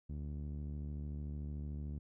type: tone with low-pass filter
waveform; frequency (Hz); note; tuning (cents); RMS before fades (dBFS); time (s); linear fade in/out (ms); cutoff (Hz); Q
sawtooth; 73.42; D2; 0; -42; 0.09-1.99; 10; 220; 1.1
effects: none

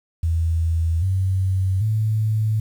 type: tone with pitch steps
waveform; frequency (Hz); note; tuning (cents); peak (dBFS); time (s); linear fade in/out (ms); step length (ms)
sine; 82.41 / 94.66 / 108.74; E2 / F#2 / A2; 0 / +40 / -20; -17; 0.23-2.6; 5; 790
effects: 8-bit

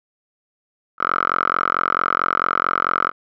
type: tone with band-pass filter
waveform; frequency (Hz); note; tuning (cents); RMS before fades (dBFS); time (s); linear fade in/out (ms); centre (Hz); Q
5% pulse; 44.51; F1; +34; -20; 0.98-3.12; 50; 1300; 7.5
effects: resampled to 11025 Hz

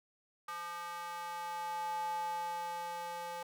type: tone with high-pass filter sweep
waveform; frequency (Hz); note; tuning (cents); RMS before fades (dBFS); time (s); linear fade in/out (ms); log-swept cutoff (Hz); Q
square; 172.7; F3; -19; -40; 0.48-3.43; 5; 1100 to 700; 6.8
effects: none

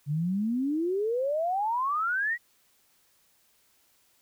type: exponential sweep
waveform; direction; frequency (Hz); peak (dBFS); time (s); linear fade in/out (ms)
sine; up; 139.9 to 1963; -25; 0.06-2.38; 50
effects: white hiss -66 dBFS RMS until 4.21 s

